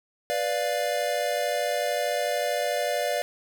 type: chord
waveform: square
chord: B diminished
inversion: none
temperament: equal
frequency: 493.9 / 587.3 / 698.5 Hz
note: B4 / D5 / F5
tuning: 0 / 0 / 0 cents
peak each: -32 / -28 / -30 dBFS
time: 0.3-3.22 s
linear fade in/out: 0 ms
effects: none